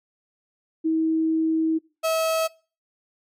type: tone pair in turn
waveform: sine / 35% pulse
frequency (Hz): 320.7 / 645.9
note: E4 / E5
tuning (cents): -48 / -35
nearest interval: octave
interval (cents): 1213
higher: second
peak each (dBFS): -19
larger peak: neither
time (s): 0.84-1.79 / 2.03-2.48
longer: first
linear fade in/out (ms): 20
effects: noise-tail reverb RT60 0.4 s tail -25 dB re dry + AAC 64 kbps